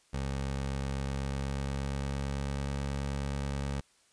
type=tone with pitch glide; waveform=20% pulse; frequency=68 to 69.47 Hz; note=C#2 to C#2; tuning=-33 to +4 cents; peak=-27 dBFS; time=0.13-3.81 s; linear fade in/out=10 ms; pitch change=+37 cents; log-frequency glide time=1.01-2.69 s; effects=white hiss -66 dBFS RMS until 4.12 s + resampled to 22050 Hz